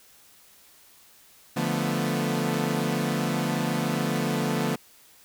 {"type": "chord", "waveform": "sawtooth", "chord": "B half-diminished seventh", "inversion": "first", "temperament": "equal", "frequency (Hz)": [146.83, 174.61, 220, 246.9], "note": ["D3", "F3", "A3", "B3"], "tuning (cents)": [0, 0, 0, 0], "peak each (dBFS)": -26, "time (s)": [1.56, 4.76], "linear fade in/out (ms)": 10, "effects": ["white hiss -55 dBFS RMS until 5.24 s"]}